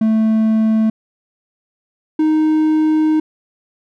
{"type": "tone pair in turn", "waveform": "triangle", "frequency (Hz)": [220, 311.1], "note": ["A3", "D#4"], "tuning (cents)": [0, 0], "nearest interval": "tritone", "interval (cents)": 600, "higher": "second", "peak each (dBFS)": -9, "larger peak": "neither", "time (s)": [[0.01, 0.9], [2.19, 3.2]], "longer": "second", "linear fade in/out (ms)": 5, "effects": []}